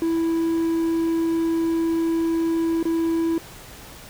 triangle tone with dropouts, 329.6 Hz, E4, in tune, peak -17 dBFS, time 0.02-3.38 s, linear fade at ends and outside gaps 1 ms, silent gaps 2.828-2.854 s, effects pink hiss -42 dBFS RMS until 4.09 s

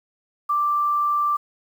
sine tone, 1176 Hz, D6, 2 cents sharp, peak -18 dBFS, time 0.49-1.37 s, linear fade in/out 10 ms, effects 8-bit

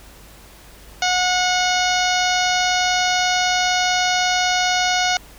harmonic tone, 729 Hz, F#5, 26 cents flat, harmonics 1 / 2 / 3 / 4 / 5 / 6 / 7 / 8 / 9, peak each -20 / -23 / -25 / -26 / -27 / -28 / -28 / -29 / -30 dBFS, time 1.02-5.17 s, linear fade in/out 2 ms, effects added 50 Hz sine -45 dBFS peak until 5.38 s + pink hiss -45 dBFS RMS until 5.38 s

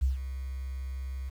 sine tone with ADSR envelope, 65.8 Hz, C2, 10 cents sharp, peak -21 dBFS, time 0.01-1.3 s, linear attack 19 ms, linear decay 140 ms, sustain -12 dB, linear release 14 ms, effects 9-bit

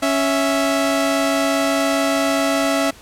sawtooth tone pair together, 277.2 / 659.3 Hz, C#4 / E5, 0 / 0 cents, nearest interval octave + minor third, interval 1500 cents, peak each -15 dBFS, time 0.02-2.91 s, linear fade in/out 10 ms, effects pink hiss -44 dBFS RMS until 3.01 s + low-pass 12000 Hz 12 dB/octave

